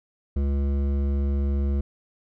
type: tone with hard clipping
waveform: sine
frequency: 69.8 Hz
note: C#2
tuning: 13 cents sharp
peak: -23 dBFS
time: 0.36-1.81 s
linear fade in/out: 5 ms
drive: 12 dB
effects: none